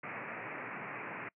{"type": "band-pass noise", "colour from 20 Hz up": "white", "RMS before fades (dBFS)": -43, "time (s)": [0.03, 1.29], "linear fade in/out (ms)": 5, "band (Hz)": [110, 2500], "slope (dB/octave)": 96, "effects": ["noise-tail reverb RT60 0.1 s tail -25 dB re dry"]}